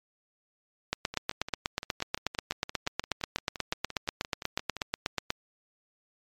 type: two click trains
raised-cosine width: 0.2 ms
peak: -20 / -10 dBFS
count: 22 / 37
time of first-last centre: 1.14-4.767 / 0.93-5.304 s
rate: 5.79 / 8.23 Hz
effects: MP3 96 kbps